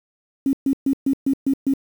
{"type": "tone bursts", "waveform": "sine", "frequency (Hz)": 271.9, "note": "C#4", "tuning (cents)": -33, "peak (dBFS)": -15, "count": 7, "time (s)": [0.46, 1.737], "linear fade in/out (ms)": 2, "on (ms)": 71, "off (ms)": 130, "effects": ["7-bit"]}